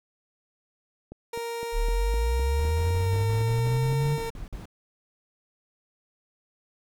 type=click train; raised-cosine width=2 ms; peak=-27 dBFS; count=13; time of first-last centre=1.12-4.181 s; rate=3.92 Hz
type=tone with pitch glide; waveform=30% pulse; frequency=466.2 to 456.9 Hz; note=A#4 to A#4; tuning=0 to -35 cents; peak=-28 dBFS; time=1.33-4.3 s; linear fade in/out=5 ms; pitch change=-35 cents; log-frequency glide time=2.94-3.19 s
type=linear sweep; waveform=sine; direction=up; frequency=32.86 to 146.83 Hz; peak=-22 dBFS; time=1.72-4.19 s; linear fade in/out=50 ms
type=noise bursts; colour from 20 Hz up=brown; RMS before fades=-37 dBFS; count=12; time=2.59-4.656 s; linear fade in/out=2 ms; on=130 ms; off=46 ms
effects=none